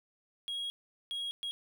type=tone bursts at uneven times; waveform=triangle; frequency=3297 Hz; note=G#7; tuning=13 cents flat; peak=-33 dBFS; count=3; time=0.48-0.7 / 1.11-1.31 / 1.43-1.51 s; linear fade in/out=0 ms; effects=none